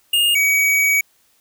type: tone pair in turn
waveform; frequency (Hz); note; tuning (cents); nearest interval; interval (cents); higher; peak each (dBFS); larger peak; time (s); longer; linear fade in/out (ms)
square; 2834 / 2264; F7 / C#7; +25 / +36; major third; 389; first; -14; neither; 0.13-0.35 / 0.35-1.01; second; 5
effects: white hiss -59 dBFS RMS until 1.4 s